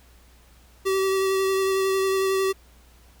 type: tone with vibrato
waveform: square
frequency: 384.5 Hz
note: G4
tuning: 33 cents flat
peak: -21 dBFS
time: 0.85-2.53 s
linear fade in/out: 20 ms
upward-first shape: sine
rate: 11 Hz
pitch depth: 14 cents each way
effects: added 60 Hz sine -52 dBFS peak until 3.2 s + pink hiss -57 dBFS RMS until 3.2 s